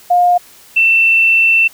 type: tone pair in turn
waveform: sine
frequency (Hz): 710 / 2681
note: F5 / E7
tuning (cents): +28 / +29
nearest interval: octave + major seventh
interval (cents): 2301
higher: second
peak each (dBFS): -7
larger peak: neither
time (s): 0.1-0.38 / 0.76-1.68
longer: second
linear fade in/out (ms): 10
effects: white hiss -42 dBFS RMS until 1.73 s